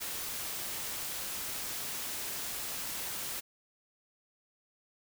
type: noise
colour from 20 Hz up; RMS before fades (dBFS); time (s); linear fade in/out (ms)
white; -38; 0-3.41; 20
effects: none